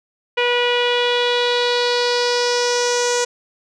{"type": "tone with low-pass filter sweep", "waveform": "sawtooth", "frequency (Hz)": 485.9, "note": "B4", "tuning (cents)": -28, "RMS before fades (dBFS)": -18, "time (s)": [0.37, 3.25], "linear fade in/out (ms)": 10, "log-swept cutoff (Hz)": [2700, 6700], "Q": 3.7, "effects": []}